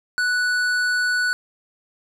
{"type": "tone with hard clipping", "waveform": "triangle", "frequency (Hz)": 1480, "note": "F#6", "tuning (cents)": 0, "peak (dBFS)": -20, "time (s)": [0.18, 1.33], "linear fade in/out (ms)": 0, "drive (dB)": 14, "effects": []}